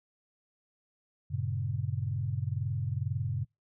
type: chord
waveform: sine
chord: G diminished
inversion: none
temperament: equal with one note detuned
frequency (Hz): 96.2 / 116.54 / 138.59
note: G2 / Bb2 / Db3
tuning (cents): -32 / 0 / 0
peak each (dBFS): -34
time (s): 1.3-3.45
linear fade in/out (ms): 20
effects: noise-tail reverb RT60 0.2 s tail -26 dB re dry